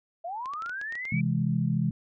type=linear sweep; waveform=sine; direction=up; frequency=648 to 2349 Hz; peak=-32 dBFS; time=0.24-1.21 s; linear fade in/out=10 ms
type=clicks; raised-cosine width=0.2 ms; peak=-27 dBFS; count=9; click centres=0.458 / 0.536 / 0.622 / 0.661 / 0.695 / 0.814 / 0.924 / 0.954 / 1.053 s
type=chord; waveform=sine; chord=C augmented; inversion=none; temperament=equal; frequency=130.81 / 164.81 / 207.7 Hz; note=C3 / E3 / G#3; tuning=0 / 0 / 0 cents; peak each=-28 / -27 / -29 dBFS; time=1.12-1.91 s; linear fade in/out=5 ms
effects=none